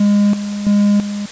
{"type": "tone with tremolo", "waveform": "triangle", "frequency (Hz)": 204.7, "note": "G#3", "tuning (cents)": -25, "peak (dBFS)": -7, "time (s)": [0, 1.26], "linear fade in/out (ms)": 5, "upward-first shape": "square", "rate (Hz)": 1.5, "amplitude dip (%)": 70, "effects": ["white hiss -32 dBFS RMS until 1.31 s", "resampled to 16000 Hz"]}